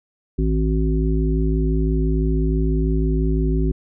harmonic tone with a mistuned harmonic, 53 Hz, G#1, 36 cents sharp, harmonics 1 / 3 / 5 / 7, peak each -18 / -23 / -25 / -26 dBFS, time 0.38-3.72 s, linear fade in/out 10 ms, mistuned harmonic 1, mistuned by +87 cents, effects none

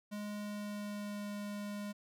square tone with pitch glide, 207.7 to 205.4 Hz, G#3 to G#3, 0 to -19 cents, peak -40 dBFS, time 0.11-1.93 s, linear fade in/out 20 ms, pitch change -19 cents, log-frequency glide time 0.32-1.31 s, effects none

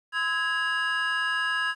triangle tone cluster, 1027 / 1290 / 1655 / 2835 Hz, C6 / E6 / G#6 / F7, -33 / -38 / -6 / +25 cents, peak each -33 / -31 / -24 / -32 dBFS, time 0.12-1.75 s, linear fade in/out 50 ms, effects resampled to 24000 Hz + 10-bit

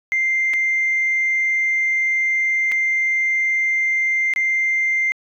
sine tone with dropouts, 2093 Hz, C7, in tune, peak -15 dBFS, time 0.12-5.12 s, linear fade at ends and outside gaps 0 ms, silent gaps 0.535-0.538 / 2.716-2.72 / 4.337-4.361 s, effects tanh soft clip ceiling -12 dBFS

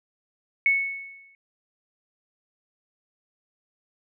sine tone with exponential decay, 2208 Hz, C#7, 7 cents flat, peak -15 dBFS, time 0.66-1.35 s, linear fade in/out 1 ms, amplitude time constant 150 ms, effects none

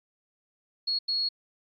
sine tone bursts at uneven times, 4325 Hz, C#8, 43 cents flat, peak -25 dBFS, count 2, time 0.87-0.99 / 1.08-1.29 s, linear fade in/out 10 ms, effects AAC 64 kbps

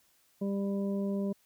harmonic tone, 198.4 Hz, G3, 21 cents sharp, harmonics 1 / 2 / 3 / 5, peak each -30 / -37 / -40 / -53 dBFS, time 0.41-1.33 s, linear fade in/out 10 ms, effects white hiss -68 dBFS RMS until 1.45 s

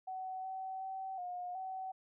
sine tone with pitch steps, 752 / 760 / 765 / 717 / 757 Hz, F#5 / F#5 / G5 / F5 / F#5, +28 / +46 / -42 / +45 / +39 cents, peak -39 dBFS, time 0.07-1.92 s, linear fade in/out 10 ms, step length 370 ms, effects none

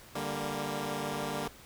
10% pulse chord, G minor, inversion second, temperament equal with one note detuned, 146.83 / 197.93 / 233.1 Hz, D3 / G3 / Bb3, 0 / +17 / 0 cents, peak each -29 / -30 / -29 dBFS, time 0.15-1.48 s, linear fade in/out 5 ms, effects pink hiss -53 dBFS RMS until 1.65 s

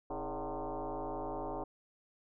sine tone with frequency modulation, 174.61 Hz, F3, in tune, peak -36 dBFS, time 0.1-1.64 s, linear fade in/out 5 ms, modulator 147 Hz, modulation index 5.6, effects none

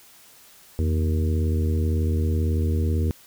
harmonic tone with a mistuned harmonic, 78.1 Hz, D#2, 7 cents sharp, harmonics 1 / 2 / 3 / 4 / 5 / 6, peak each -20 / -34 / -30 / -34 / -34 / -36 dBFS, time 0.79-3.11 s, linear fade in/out 0 ms, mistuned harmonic 1, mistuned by +120 cents, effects white hiss -51 dBFS RMS until 3.26 s

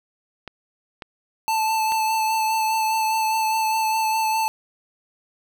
clicks, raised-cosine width 0.3 ms, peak -18 dBFS, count 3, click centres 0.477 / 1.022 / 1.921 s
square tone with vibrato, 880 Hz, A5, in tune, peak -20 dBFS, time 1.48-4.48 s, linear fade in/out 0 ms, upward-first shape sine, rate 4.9 Hz, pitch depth 17 cents each way
effects none

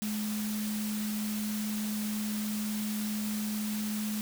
sine tone in noise, 212.2 Hz, G#3, 38 cents sharp, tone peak -31 dBFS, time 0.02-4.21 s, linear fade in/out 0 ms, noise white, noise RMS -40 dBFS, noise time 0.02-4.21 s, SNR +6 dB, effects none

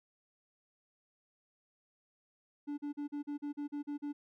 triangle tone bursts, 290.6 Hz, D4, 18 cents flat, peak -34 dBFS, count 10, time 2.67-4.13 s, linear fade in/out 20 ms, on 110 ms, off 40 ms, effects none

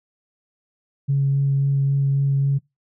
sine tone with vibrato, 138.59 Hz, C#3, in tune, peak -15 dBFS, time 1.08-2.59 s, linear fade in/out 20 ms, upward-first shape sine, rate 3.7 Hz, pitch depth 9 cents each way, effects noise-tail reverb RT60 0.2 s tail -24 dB re dry + tanh soft clip ceiling -11 dBFS

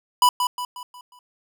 square tone with echo, 989 Hz, B5, 2 cents sharp, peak -13 dBFS, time 0.22-0.29 s, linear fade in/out 2 ms, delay 180 ms, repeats 5, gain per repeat -7 dB, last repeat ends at 1.19 s, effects none

